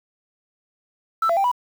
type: tone with pitch steps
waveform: sine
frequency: 1326 / 675 / 786 / 982 Hz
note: E6 / E5 / G5 / B5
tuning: +10 / +41 / +4 / -10 cents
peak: -15 dBFS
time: 1.22-1.516 s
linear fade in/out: 5 ms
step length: 74 ms
effects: tanh soft clip ceiling -13 dBFS + 7-bit